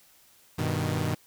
sawtooth chord, G augmented, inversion none, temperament equal, 98 / 123.47 / 155.56 Hz, G2 / B2 / D#3, 0 / 0 / 0 cents, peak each -27 / -27 / -26 dBFS, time 0.58-1.15 s, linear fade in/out 10 ms, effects white hiss -59 dBFS RMS until 1.26 s

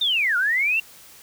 sine linear two-way sweep, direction down then up, 3703 to 1387 to 2773 Hz, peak -18 dBFS, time 0.01-0.8 s, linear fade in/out 5 ms, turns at 0.37 s, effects white hiss -47 dBFS RMS until 1.22 s

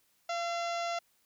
harmonic tone with a mistuned harmonic, 686 Hz, F5, 31 cents flat, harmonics 1 / 2 / 3 / 4 / 5 / 6 / 7 / 8 / 9 / 10, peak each -33 / -39 / -43 / -45 / -47 / -49 / -50 / -51 / -52 / -53 dBFS, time 0.29-0.99 s, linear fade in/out 5 ms, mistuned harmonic 2, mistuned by -23 cents, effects white hiss -71 dBFS RMS until 1.25 s

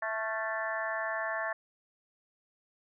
harmonic tone with a mistuned harmonic, 220 Hz, A3, in tune, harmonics 3 / 4 / 5 / 6 / 7 / 8 / 9, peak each -36 / -41 / -39 / -43 / -44 / -35 / -48 dBFS, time 0.02-1.53 s, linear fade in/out 5 ms, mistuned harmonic 6, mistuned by +68 cents, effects none

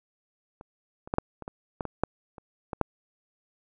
clicks, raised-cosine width 1 ms, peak -30 / -28 / -13 / -8 / -25 / -22 / -16 / -19 / -9 / -30 / -18 / -8 dBFS, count 12, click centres 0.611 / 1.075 / 1.139 / 1.184 / 1.423 / 1.479 / 1.808 / 1.853 / 2.036 / 2.382 / 2.732 / 2.813 s, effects none

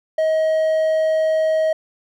triangle tone, 633 Hz, D#5, 30 cents sharp, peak -13 dBFS, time 0.18-1.73 s, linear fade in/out 5 ms, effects none

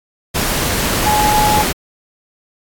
sine tone in noise, 845 Hz, G#5, 30 cents sharp, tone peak -12 dBFS, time 1.05-1.63 s, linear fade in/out 20 ms, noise pink, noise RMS -17 dBFS, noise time 0.34-1.73 s, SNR +2 dB, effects AAC 64 kbps

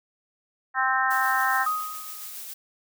harmonic tone, 261.6 Hz, C4, in tune, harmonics 3 / 4 / 5 / 6 / 7, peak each -27 / -27 / -27 / -27 / -27 dBFS, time 0.74-1.67 s, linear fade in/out 50 ms
blue noise with tremolo, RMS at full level -37 dBFS, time 1.1-2.54 s, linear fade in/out 10 ms, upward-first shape sine, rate 7.2 Hz, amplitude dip 25%
sine tone with exponential decay, 1251 Hz, D#6, 9 cents sharp, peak -20 dBFS, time 1.66-2.35 s, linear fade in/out 5 ms, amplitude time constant 150 ms
effects none

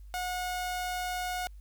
sawtooth tone, 726 Hz, F#5, 33 cents flat, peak -28 dBFS, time 0.14-1.47 s, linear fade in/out 0 ms, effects added 50 Hz sine -45 dBFS peak until 1.6 s + white hiss -72 dBFS RMS until 1.6 s

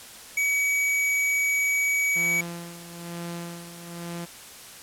square tone, 2269 Hz, C#7, 40 cents sharp, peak -22 dBFS, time 0.37-2.41 s, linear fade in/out 5 ms
sawtooth tone with tremolo, 171.3 Hz, F3, 33 cents flat, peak -28 dBFS, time 2.15-4.26 s, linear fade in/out 20 ms, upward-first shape sine, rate 1.1 Hz, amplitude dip 70%
effects white hiss -44 dBFS RMS until 4.82 s + low-pass 12000 Hz 12 dB/octave

